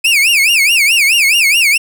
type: tone with vibrato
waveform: 40% pulse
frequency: 2480 Hz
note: D#7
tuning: 6 cents flat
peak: -7 dBFS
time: 0.04-1.78 s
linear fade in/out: 10 ms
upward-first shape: sine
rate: 4.7 Hz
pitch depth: 240 cents each way
effects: none